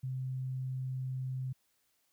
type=tone; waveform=sine; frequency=130 Hz; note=C3; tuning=11 cents flat; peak=-34 dBFS; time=0.03-1.53 s; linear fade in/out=10 ms; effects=white hiss -75 dBFS RMS until 2.12 s